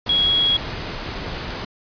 sine tone in noise, 3322 Hz, G#7, in tune, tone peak -15 dBFS, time 0.09-0.57 s, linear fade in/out 5 ms, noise pink, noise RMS -29 dBFS, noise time 0.06-1.65 s, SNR +11 dB, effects resampled to 11025 Hz

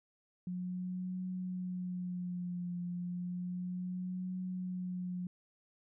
sine tone with vibrato, 180 Hz, F#3, 47 cents flat, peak -36 dBFS, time 0.47-5.27 s, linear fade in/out 2 ms, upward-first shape triangle, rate 0.32 Hz, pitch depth 41 cents each way, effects none

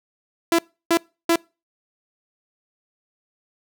sawtooth tone bursts, 335.7 Hz, E4, 32 cents sharp, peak -11 dBFS, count 3, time 0.52-1.358 s, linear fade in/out 2 ms, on 66 ms, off 320 ms, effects noise-tail reverb RT60 0.3 s tail -26 dB re dry

